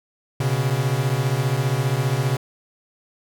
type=beating tone pair; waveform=45% pulse; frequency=123.47 / 138.47 Hz; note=B2 / C#3; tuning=0 / -2 cents; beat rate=15 Hz; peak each=-22 dBFS; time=0.4-2.37 s; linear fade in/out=5 ms; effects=none